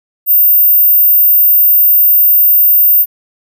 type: tone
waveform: sine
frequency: 14630 Hz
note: A#9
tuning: 34 cents flat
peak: -4 dBFS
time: 0.26-3.06 s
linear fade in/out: 50 ms
effects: none